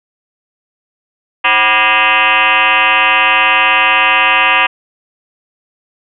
sine tone with frequency modulation, 1860 Hz, A#6, 4 cents flat, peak -7 dBFS, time 1.44-4.67 s, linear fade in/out 10 ms, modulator 221 Hz, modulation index 4.8, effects none

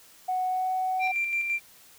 sine tone with pitch glide, 740 to 747.3 Hz, F#5 to F#5, 0 to +17 cents, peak -24 dBFS, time 0.28-1.12 s, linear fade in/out 10 ms, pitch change +17 cents, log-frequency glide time 0.47-0.72 s
sine tone with tremolo, 2365 Hz, D7, 12 cents sharp, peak -23 dBFS, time 0.99-1.6 s, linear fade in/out 50 ms, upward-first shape square, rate 5.9 Hz, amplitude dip 40%
effects tanh soft clip ceiling -19 dBFS + white hiss -54 dBFS RMS until 1.98 s

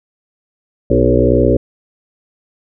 harmonic tone with a mistuned harmonic, 61.9 Hz, B1, 5 cents sharp, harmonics 1 / 2 / 4 / 5 / 6 / 7 / 8 / 9, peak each -17 / -17 / -17 / -17 / -17 / -17 / -17 / -17 dBFS, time 0.9-1.57 s, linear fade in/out 5 ms, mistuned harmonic 7, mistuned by -29 cents, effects none

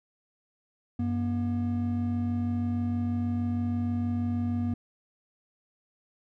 triangle tone pair together, 95.4 / 239.9 Hz, G2 / A#3, -47 / +50 cents, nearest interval octave + major third, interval 1597 cents, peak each -28 / -26 dBFS, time 0.99-4.74 s, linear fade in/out 5 ms, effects none

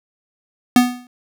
square tone with exponential decay, 246.9 Hz, B3, in tune, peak -6 dBFS, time 0.76-1.07 s, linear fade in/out 2 ms, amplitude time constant 66 ms, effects none

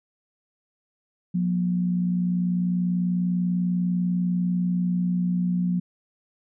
sine tone pair together, 179.03 / 239.2 Hz, F3 / A#3, +43 / +45 cents, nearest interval perfect fourth, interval 502 cents, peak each -21 / -32 dBFS, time 1.34-5.8 s, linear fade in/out 10 ms, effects none

